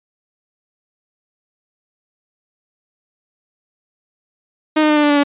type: tone with pitch steps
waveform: sawtooth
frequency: 309.4 / 305.3 / 301.3 / 297.3 / 293.4 / 289.5 / 285.7 Hz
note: D#4 / D#4 / D4 / D4 / D4 / D4 / D4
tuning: -10 / -33 / +44 / +21 / -2 / -25 / -48 cents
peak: -7 dBFS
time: 4.76-5.236 s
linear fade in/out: 10 ms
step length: 68 ms
effects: resampled to 8000 Hz